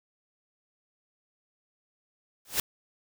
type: noise with exponential growth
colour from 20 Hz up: white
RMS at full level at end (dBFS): -22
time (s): 2.45-2.6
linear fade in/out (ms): 2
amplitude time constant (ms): 32
effects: none